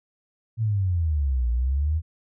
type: exponential two-way sweep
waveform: sine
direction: down then up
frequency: 116 to 58 to 82.5 Hz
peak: -20 dBFS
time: 0.57-2.02 s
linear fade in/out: 50 ms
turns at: 1.5 s
effects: none